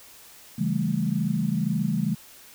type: chord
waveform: sine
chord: A dominant seventh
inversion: first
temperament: just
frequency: 137.5 / 165 / 198 / 220 Hz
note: C#3 / E3 / G3 / A3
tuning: -14 / +2 / +18 / 0 cents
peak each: -30 / -27 / -27 / -28 dBFS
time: 0.58-2.15 s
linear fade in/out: 10 ms
effects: white hiss -49 dBFS RMS until 2.54 s